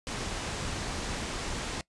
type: low-pass noise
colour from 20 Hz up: pink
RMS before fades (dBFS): -35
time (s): 0.07-1.81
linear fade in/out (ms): 0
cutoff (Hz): 8600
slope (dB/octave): 24
effects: noise-tail reverb RT60 0.1 s tail -21 dB re dry + resampled to 24000 Hz

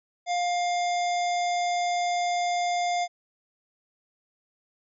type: harmonic tone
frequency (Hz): 705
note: F5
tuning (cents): +16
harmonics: 1 / 3 / 5 / 7 / 9 / 10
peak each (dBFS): -24 / -34 / -38 / -41 / -43 / -44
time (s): 0.26-3.08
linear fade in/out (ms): 50
effects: none

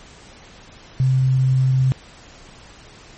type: tone with quantisation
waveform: sine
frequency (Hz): 130.81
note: C3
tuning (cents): 0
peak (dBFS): -13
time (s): 1-1.92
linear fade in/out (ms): 0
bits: 7
effects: pink hiss -44 dBFS RMS until 3.17 s + MP3 32 kbps

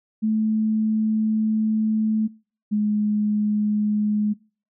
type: tone pair in turn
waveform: sine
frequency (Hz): 217.6 / 210.1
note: A3 / G#3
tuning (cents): -19 / +20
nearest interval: minor second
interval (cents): 61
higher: first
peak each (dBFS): -18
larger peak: neither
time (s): 0.22-2.28 / 2.71-4.34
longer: first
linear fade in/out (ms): 20
effects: noise-tail reverb RT60 0.4 s tail -24 dB re dry

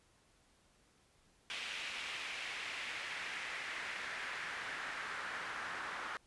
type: noise with band-pass filter sweep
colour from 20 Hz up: pink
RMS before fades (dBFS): -43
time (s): 1.5-6.17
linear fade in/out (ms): 0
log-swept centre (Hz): 2700 to 1400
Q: 2.1
effects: pink hiss -70 dBFS RMS until 6.26 s + resampled to 24000 Hz

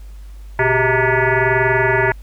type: tone with frequency modulation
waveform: sine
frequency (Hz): 663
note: E5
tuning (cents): +10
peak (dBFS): -12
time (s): 0.59-2.12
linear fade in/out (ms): 2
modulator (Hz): 261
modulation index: 5.3
effects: added 50 Hz sine -32 dBFS peak until 2.22 s + pink hiss -53 dBFS RMS until 2.22 s

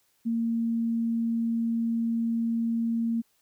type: tone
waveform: sine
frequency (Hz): 230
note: A#3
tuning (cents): -23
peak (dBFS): -24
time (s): 0.25-3.22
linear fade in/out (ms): 20
effects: white hiss -69 dBFS RMS until 3.41 s

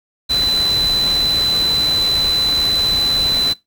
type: tone in noise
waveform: sine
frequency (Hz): 4011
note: B7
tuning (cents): +26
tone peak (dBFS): -14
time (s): 0.29-3.54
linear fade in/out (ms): 20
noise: pink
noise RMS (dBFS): -26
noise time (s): 0.29-3.54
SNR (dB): +9
effects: noise-tail reverb RT60 0.2 s tail -21 dB re dry

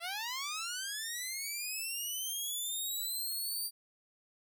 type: linear sweep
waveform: 10% pulse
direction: up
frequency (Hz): 657 to 4699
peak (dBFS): -28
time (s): 0-3.71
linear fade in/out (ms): 50
effects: none

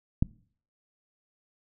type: click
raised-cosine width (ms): 5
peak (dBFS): -10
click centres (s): 0.225
effects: noise-tail reverb RT60 0.5 s tail -22 dB re dry

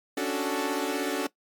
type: chord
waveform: sawtooth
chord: D major seventh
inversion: third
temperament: equal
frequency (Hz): 277.2 / 293.7 / 370 / 440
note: C#4 / D4 / F#4 / A4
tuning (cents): 0 / 0 / 0 / 0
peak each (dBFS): -28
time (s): 0.17-1.27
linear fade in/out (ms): 5
effects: noise-tail reverb RT60 0.1 s tail -18 dB re dry + MP3 96 kbps

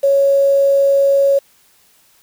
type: tone with quantisation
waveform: sine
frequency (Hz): 554.4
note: C#5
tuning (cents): 0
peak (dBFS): -9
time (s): 0.03-1.39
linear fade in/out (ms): 10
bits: 6
effects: white hiss -53 dBFS RMS until 2.22 s

